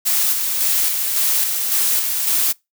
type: noise with tremolo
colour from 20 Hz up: blue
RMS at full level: -17 dBFS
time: 0.05-2.53 s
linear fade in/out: 20 ms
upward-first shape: square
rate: 1.8 Hz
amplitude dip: 35%
effects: noise-tail reverb RT60 0.2 s tail -24 dB re dry